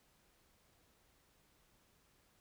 silence, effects pink hiss -72 dBFS RMS until 2.4 s

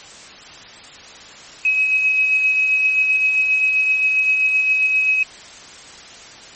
sine tone with tremolo, 2548 Hz, D#7, 41 cents sharp, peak -12 dBFS, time 1.65-5.23 s, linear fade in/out 2 ms, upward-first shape sine, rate 7.6 Hz, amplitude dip 35%, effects white hiss -39 dBFS RMS until 6.55 s + MP3 32 kbps

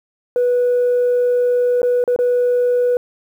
sine tone with dropouts, 490.7 Hz, B4, 11 cents flat, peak -11 dBFS, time 0.36-2.97 s, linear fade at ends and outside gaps 1 ms, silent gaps 1.818-1.83 / 2.04-2.077 / 2.162-2.189 s, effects tanh soft clip ceiling -10 dBFS + 8-bit

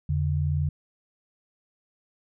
sine tone pair together, 84.7 / 145.16 Hz, E2 / D3, +48 / -20 cents, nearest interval major sixth, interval 932 cents, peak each -25 dBFS, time 0.09-0.69 s, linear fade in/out 5 ms, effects none

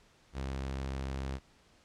sawtooth tone, 66.9 Hz, C2, 39 cents sharp, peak -31 dBFS, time 0.33-1.4 s, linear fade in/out 50 ms, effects pink hiss -64 dBFS RMS until 1.84 s + low-pass 7000 Hz 12 dB/octave

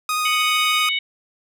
sawtooth tone with vibrato, 1243 Hz, D#6, 2 cents flat, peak -16 dBFS, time 0.09-0.89 s, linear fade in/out 2 ms, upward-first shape triangle, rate 13 Hz, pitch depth 10 cents each way
harmonic tone, 743 Hz, F#5, 7 cents sharp, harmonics 3 / 4 / 5, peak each -22 / -24 / -26 dBFS, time 0.25-0.99 s, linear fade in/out 5 ms
effects none

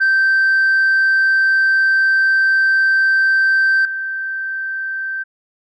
sine tone with level steps, 1559 Hz, G6, 10 cents flat, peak -9 / -20 dBFS, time 0-5.24 s, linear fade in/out 20 ms, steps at 3.85 s, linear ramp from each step 2 ms, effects tanh soft clip ceiling -9 dBFS

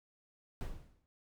brown noise with exponential decay, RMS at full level -36 dBFS, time 0.61-1.06 s, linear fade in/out 0 ms, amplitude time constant 97 ms, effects none

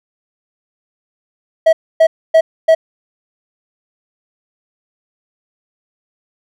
triangle tone bursts, 646 Hz, E5, 35 cents flat, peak -3 dBFS, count 4, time 1.66-2.75 s, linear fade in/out 10 ms, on 70 ms, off 270 ms, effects none

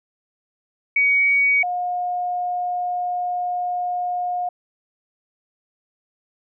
sine tone pair in turn, 2251 / 716.2 Hz, C#7 / F5, +26 / +43 cents, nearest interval octave + minor sixth, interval 1983 cents, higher first, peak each -14 / -21 dBFS, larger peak first, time 0.96-1.63 / 1.63-4.49 s, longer second, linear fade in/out 5 ms, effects none

